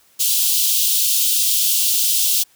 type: high-pass noise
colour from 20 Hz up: white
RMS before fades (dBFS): -17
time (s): 0.19-2.44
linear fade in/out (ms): 20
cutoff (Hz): 2900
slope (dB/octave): 48
effects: white hiss -55 dBFS RMS until 2.55 s